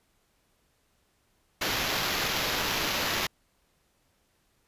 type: noise with sample-and-hold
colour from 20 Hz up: blue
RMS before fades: -29 dBFS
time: 1.61-3.27 s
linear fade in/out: 5 ms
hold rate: 8820 Hz
effects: pink hiss -70 dBFS RMS until 4.67 s + resampled to 32000 Hz